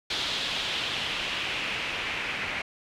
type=noise with low-pass filter sweep; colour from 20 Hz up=white; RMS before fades=-31 dBFS; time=0.1-2.62 s; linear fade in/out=5 ms; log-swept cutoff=3700 to 2300 Hz; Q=2.6; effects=none